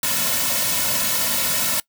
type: noise with comb filter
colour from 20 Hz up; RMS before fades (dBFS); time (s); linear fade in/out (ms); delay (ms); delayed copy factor
white; -21; 0.03-1.8; 2; 2.5; -0.95
effects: noise-tail reverb RT60 0.1 s tail -22 dB re dry